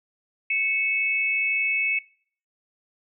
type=tone pair together; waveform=sine; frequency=2217 / 2595 Hz; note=C#7 / E7; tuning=0 / -28 cents; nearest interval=minor third; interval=272 cents; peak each=-24 dBFS; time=0.5-1.99 s; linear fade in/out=5 ms; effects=noise-tail reverb RT60 0.5 s tail -21 dB re dry